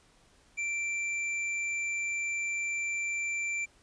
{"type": "tone with tanh clipping", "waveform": "sine", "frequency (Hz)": 2349, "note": "D7", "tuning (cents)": 0, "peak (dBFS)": -32, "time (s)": [0.57, 3.66], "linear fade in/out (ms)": 20, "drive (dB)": 13, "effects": ["pink hiss -63 dBFS RMS until 3.82 s", "resampled to 22050 Hz"]}